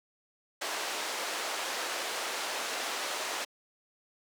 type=band-pass noise; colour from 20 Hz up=pink; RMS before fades=-35 dBFS; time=0.61-3.45 s; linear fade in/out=10 ms; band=500 to 8000 Hz; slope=12 dB/octave; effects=high-pass 300 Hz 12 dB/octave